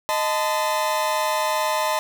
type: chord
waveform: 40% pulse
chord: A diminished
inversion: second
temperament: equal with one note detuned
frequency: 622.3 / 880 / 1022.6 Hz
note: Eb5 / A5 / C6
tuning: 0 / 0 / -40 cents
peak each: -24 dBFS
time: 0.09-1.99 s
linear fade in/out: 0 ms
effects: none